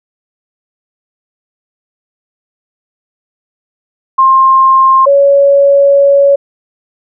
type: tone pair in turn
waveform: sine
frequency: 1060 / 560.2 Hz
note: C6 / C#5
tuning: +22 / +18 cents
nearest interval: major seventh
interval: 1104 cents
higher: first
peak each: -3 dBFS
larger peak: neither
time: 4.18-5.06 / 5.06-6.36 s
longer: second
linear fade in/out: 10 ms
effects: none